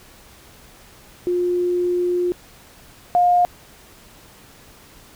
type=tone pair in turn; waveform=sine; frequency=355.2 / 710.4 Hz; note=F4 / F5; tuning=+29 / +29 cents; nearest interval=octave; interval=1200 cents; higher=second; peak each=-17 / -12 dBFS; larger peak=second; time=1.27-2.32 / 3.15-3.45 s; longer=first; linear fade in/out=0 ms; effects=pink hiss -47 dBFS RMS until 5.15 s